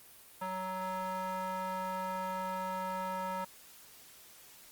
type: tone with band-pass filter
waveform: square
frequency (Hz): 186.6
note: F#3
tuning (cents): +15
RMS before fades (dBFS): -37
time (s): 0.41-3.45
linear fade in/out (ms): 10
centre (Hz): 1000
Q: 2.4
effects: white hiss -56 dBFS RMS until 4.71 s + Opus 32 kbps